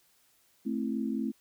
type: chord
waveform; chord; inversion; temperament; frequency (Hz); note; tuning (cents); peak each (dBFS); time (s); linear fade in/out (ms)
sine; A minor; none; just; 220 / 264 / 330; A3 / C4 / E4; 0 / +16 / +2; -32 / -33 / -37; 0.65-1.32; 20
effects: white hiss -67 dBFS RMS until 1.4 s